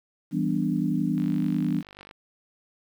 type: chord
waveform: sine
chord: E minor seventh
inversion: none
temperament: equal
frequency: 164.81 / 196 / 246.9 / 293.7 Hz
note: E3 / G3 / B3 / D4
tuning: 0 / 0 / 0 / 0 cents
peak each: -28 dBFS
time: 0.31-1.83 s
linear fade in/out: 50 ms
type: click train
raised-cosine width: 0.3 ms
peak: -29 dBFS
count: 47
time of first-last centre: 1.18-2.111 s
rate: 49.4 Hz
effects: 9-bit